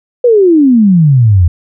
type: exponential sweep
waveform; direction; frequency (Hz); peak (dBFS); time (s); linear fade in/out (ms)
sine; down; 504 to 81.7; -3; 0.24-1.48; 5
effects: none